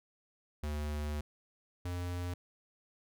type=tone pair in turn; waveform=square; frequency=74.6 / 88.71 Hz; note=D2 / F2; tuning=+28 / +28 cents; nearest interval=minor third; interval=300 cents; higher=second; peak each=-35 / -36 dBFS; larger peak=first; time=0.63-1.21 / 1.85-2.34 s; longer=first; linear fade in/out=5 ms; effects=none